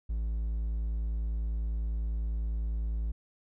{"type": "tone", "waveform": "triangle", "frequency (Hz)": 55, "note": "A1", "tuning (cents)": 0, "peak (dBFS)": -27, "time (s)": [0.09, 3.12], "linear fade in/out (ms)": 10, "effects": []}